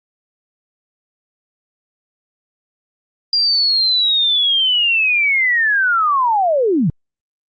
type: linear sweep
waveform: sine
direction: down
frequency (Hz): 4813 to 130.81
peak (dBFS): -12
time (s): 3.33-6.9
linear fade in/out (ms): 2
effects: Opus 48 kbps